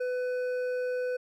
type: tone with hard clipping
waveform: sine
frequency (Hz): 500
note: B4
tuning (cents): +21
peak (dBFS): -30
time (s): 0-1.17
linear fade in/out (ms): 10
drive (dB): 7
effects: none